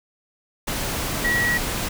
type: tone in noise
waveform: sine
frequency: 1920 Hz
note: B6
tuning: 49 cents flat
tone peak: -19 dBFS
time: 1.24-1.58 s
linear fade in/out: 10 ms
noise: pink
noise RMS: -26 dBFS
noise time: 0.67-1.89 s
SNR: +4 dB
effects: none